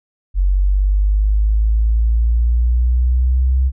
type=linear sweep; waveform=sine; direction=up; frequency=46 to 65.6 Hz; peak=-11 dBFS; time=0.34-3.72 s; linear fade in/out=50 ms; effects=none